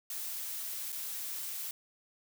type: noise with dropouts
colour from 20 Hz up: blue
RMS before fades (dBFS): -39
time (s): 0.1-1.71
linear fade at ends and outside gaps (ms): 2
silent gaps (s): 0.922-0.926
effects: none